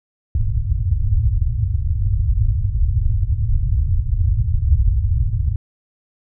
white low-pass noise, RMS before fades -17 dBFS, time 0.35-5.56 s, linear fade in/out 2 ms, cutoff 110 Hz, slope 48 dB/octave, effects none

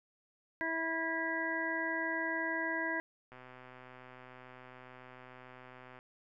harmonic tone, 326.2 Hz, E4, 18 cents flat, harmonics 1 / 2 / 3 / 5 / 6, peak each -40 / -41 / -41 / -37 / -38 dBFS, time 0.61-3 s, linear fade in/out 0 ms
click train, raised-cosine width 0.5 ms, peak -37 dBFS, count 340, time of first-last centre 3.32-5.989 s, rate 127 Hz
effects none

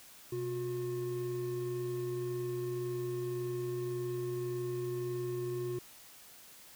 triangle tone pair together, 127.2 / 359.8 Hz, C3 / F#4, -48 / -48 cents, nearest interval octave + tritone, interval 1800 cents, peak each -38 / -33 dBFS, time 0.32-5.79 s, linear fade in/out 5 ms, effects white hiss -55 dBFS RMS until 6.75 s

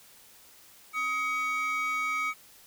triangle tone pair together, 1262.2 / 2249 Hz, D#6 / C#7, +24 / +24 cents, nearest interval minor seventh, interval 1000 cents, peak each -27 dBFS, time 0.93-2.34 s, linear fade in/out 50 ms, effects tanh soft clip ceiling -23 dBFS + white hiss -55 dBFS RMS until 2.66 s

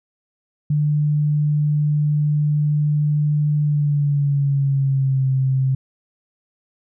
sine tone with pitch glide, 148.9 to 132.65 Hz, D3 to C3, +24 to +24 cents, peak -15 dBFS, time 0.7-5.75 s, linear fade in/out 5 ms, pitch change -200 cents, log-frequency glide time 3.6-5.27 s, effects none

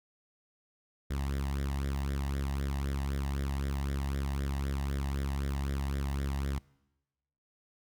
sawtooth tone with flanger, 69.1 Hz, C#2, 5 cents flat, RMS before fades -33 dBFS, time 1.1-6.59 s, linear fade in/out 10 ms, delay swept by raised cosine 0.55 to 1.09 ms, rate 3.9 Hz, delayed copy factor +0.7, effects noise-tail reverb RT60 1.0 s tail -23 dB re dry

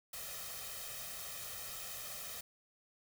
white noise with comb filter, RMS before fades -45 dBFS, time 0.13-2.41 s, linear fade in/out 5 ms, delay 1.6 ms, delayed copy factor +0.8, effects none

